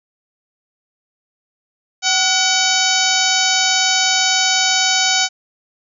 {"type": "harmonic tone with a mistuned harmonic", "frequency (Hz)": 758, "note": "F#5", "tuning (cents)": 42, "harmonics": [1, 2, 3, 4, 5, 6, 7, 8, 9], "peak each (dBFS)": [-22, -22, -22, -22, -22, -22, -22, -22, -22], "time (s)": [2.02, 5.29], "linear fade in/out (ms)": 50, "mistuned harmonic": 2, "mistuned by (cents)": -65, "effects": []}